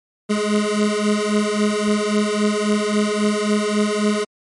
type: beating tone pair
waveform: 25% pulse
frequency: 207.7 / 211.4 Hz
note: G#3 / G#3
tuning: 0 / +31 cents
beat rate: 3.7 Hz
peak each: -16 dBFS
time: 0.29-4.25 s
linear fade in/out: 20 ms
effects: MP3 48 kbps